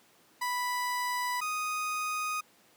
30% pulse tone pair in turn, 987.8 / 1244.6 Hz, B5 / D#6, 0 / 0 cents, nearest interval major third, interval 400 cents, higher second, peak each -27 / -28 dBFS, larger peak first, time 0.41-1.41 / 1.41-2.41 s, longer neither, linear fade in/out 10 ms, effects pink hiss -62 dBFS RMS until 2.76 s + high-pass 200 Hz 12 dB/octave

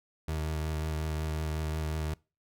30% pulse tone with vibrato, 77.78 Hz, D#2, in tune, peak -28 dBFS, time 0.28-2.14 s, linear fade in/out 5 ms, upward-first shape triangle, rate 5.5 Hz, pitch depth 24 cents each way, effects noise-tail reverb RT60 0.3 s tail -24 dB re dry

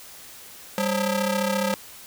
sawtooth ring-modulated tone, 362.5 Hz, F#4, 35 cents flat, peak -15 dBFS, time 0.78-1.74 s, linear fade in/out 0 ms, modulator 164 Hz, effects white hiss -44 dBFS RMS until 2.06 s

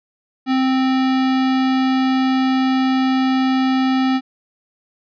square tone, 261.6 Hz, C4, in tune, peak -15 dBFS, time 0.46-4.21 s, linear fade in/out 50 ms, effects resampled to 11025 Hz

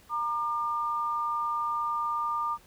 sine tone pair together, 931.1 / 1200 Hz, A#5 / D6, -2 / +37 cents, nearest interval major third, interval 439 cents, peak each -33 / -28 dBFS, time 0.09-2.58 s, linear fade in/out 50 ms, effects pink hiss -58 dBFS RMS until 2.66 s

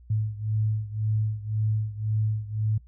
sine beating tone pair, 107.3 / 109.2 Hz, A2 / A2, -43 / -13 cents, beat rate 1.9 Hz, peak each -26 / -29 dBFS, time 0.1-2.78 s, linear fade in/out 5 ms, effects noise-tail reverb RT60 0.1 s tail -20 dB re dry + added 60 Hz sine -48 dBFS peak until 2.87 s

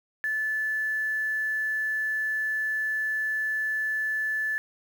sine tone with quantisation, 1740 Hz, A6, 20 cents flat, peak -25 dBFS, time 0.24-4.58 s, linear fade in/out 0 ms, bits 8, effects none

